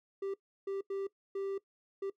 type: tone bursts at uneven times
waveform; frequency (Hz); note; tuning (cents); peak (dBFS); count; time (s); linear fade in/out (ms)
triangle; 392; G4; 0; -32; 5; 0.22-0.34 / 0.67-0.81 / 0.9-1.07 / 1.35-1.58 / 2.02-2.1; 5
effects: noise-tail reverb RT60 0.1 s tail -19 dB re dry